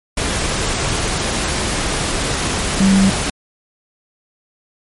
sine tone in noise, 193.8 Hz, G3, 20 cents flat, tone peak -9 dBFS, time 2.8-3.1 s, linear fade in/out 5 ms, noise pink, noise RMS -19 dBFS, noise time 0.17-3.3 s, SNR +7 dB, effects MP3 48 kbps

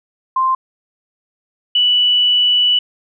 sine tone pair in turn, 1046.5 / 2960 Hz, C6 / F#7, 0 / 0 cents, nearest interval octave + tritone, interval 1800 cents, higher second, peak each -12 / -10 dBFS, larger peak second, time 0.36-0.55 / 1.75-2.79 s, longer second, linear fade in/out 5 ms, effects none

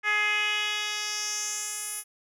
10% pulse tone with band-pass filter sweep, 420 Hz, G#4, 19 cents sharp, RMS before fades -29 dBFS, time 0.03-2.04 s, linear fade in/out 50 ms, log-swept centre 1900 to 11000 Hz, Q 2.5, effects none

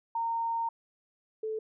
sine tone pair in turn, 920 / 437.1 Hz, A#5 / A4, -23 / -11 cents, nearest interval octave + minor second, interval 1288 cents, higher first, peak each -28 / -31 dBFS, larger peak first, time 0.15-0.69 / 1.43-1.59 s, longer first, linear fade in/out 5 ms, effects none

